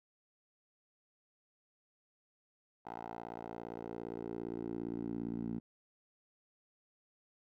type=tone with band-pass filter sweep; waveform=10% pulse; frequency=57.5 Hz; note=A#1; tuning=23 cents flat; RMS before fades=-42 dBFS; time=2.85-5.6 s; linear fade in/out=20 ms; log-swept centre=800 to 230 Hz; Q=2.4; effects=none

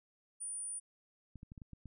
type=tone; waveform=sine; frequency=9397 Hz; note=D9; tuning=in tune; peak=-39 dBFS; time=0.4-0.8 s; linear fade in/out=20 ms
type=clicks; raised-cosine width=5 ms; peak=-37 dBFS; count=7; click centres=1.357 / 1.431 / 1.519 / 1.578 / 1.618 / 1.733 / 1.857 s
effects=none

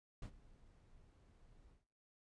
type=noise with ADSR envelope; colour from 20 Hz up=brown; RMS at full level=-44 dBFS; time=0.22-1.85 s; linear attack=4 ms; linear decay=79 ms; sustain=-21 dB; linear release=140 ms; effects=noise-tail reverb RT60 0.5 s tail -17 dB re dry + resampled to 22050 Hz

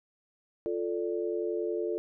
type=chord; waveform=sine; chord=D minor; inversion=first; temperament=equal with one note detuned; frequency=349.2 / 440 / 584.6 Hz; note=F4 / A4 / D5; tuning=0 / 0 / -8 cents; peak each=-32 / -32 / -38 dBFS; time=0.66-1.98 s; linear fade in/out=0 ms; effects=none

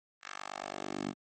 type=tone with high-pass filter sweep; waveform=10% pulse; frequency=49 Hz; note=G1; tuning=in tune; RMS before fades=-40 dBFS; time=0.21-1.14 s; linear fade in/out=50 ms; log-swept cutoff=1600 to 220 Hz; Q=1.6; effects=MP3 32 kbps

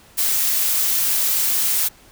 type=noise; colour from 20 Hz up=blue; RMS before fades=-19 dBFS; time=0.17-1.89 s; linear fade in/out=20 ms; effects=pink hiss -49 dBFS RMS until 2.11 s

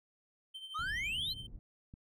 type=tone with tremolo; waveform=triangle; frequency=3110 Hz; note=G7; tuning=14 cents flat; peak=-40 dBFS; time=0.54-1.47 s; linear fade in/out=10 ms; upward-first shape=triangle; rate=12 Hz; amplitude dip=70%
type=exponential sweep; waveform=triangle; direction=up; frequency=1179 to 4292 Hz; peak=-33 dBFS; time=0.74-1.34 s; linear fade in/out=20 ms
type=low-pass noise; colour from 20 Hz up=pink; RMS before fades=-48 dBFS; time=0.79-1.59 s; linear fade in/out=0 ms; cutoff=140 Hz; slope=12 dB/octave
type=click; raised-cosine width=5 ms; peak=-38 dBFS; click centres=1.939 s
effects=none

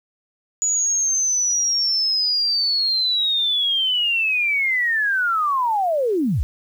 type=linear sweep; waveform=sine; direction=down; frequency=6900 to 46.09 Hz; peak=-17 dBFS; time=0.62-6.43 s; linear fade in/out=0 ms; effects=8-bit

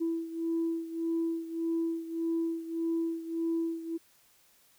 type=beating tone pair; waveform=sine; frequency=330.3 / 332 Hz; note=E4 / E4; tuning=+4 / +12 cents; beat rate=1.7 Hz; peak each=-30 / -34 dBFS; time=0-3.98 s; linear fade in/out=20 ms; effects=tanh soft clip ceiling -23 dBFS + white hiss -64 dBFS RMS until 4.78 s

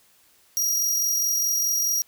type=tone with amplitude modulation; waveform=sawtooth; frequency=5710 Hz; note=F8; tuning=37 cents sharp; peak=-17 dBFS; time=0.57-2.02 s; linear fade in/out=0 ms; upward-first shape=sine; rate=44.8 Hz; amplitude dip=30%; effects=white hiss -59 dBFS RMS until 2.07 s

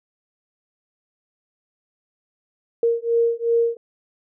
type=beating tone pair; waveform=sine; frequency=464 / 466.7 Hz; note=A#4 / A#4; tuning=-8 / +2 cents; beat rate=2.7 Hz; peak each=-20 dBFS; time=2.83-3.77 s; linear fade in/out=2 ms; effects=none

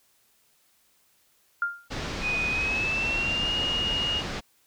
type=tone with exponential decay; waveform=sine; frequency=1400 Hz; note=F6; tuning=4 cents sharp; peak=-20 dBFS; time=1.62-1.88 s; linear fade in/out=2 ms; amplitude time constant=56 ms
type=low-pass noise; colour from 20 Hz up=pink; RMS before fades=-33 dBFS; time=1.9-4.41 s; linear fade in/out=20 ms; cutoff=5700 Hz; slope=24 dB/octave
type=tone with pitch glide; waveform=sine; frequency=2489 to 2859 Hz; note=D#7 to F7; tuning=0 to +40 cents; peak=-25 dBFS; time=2.21-4.23 s; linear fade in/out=50 ms; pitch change=+240 cents; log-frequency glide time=2.49-3.52 s
effects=white hiss -65 dBFS RMS until 4.66 s

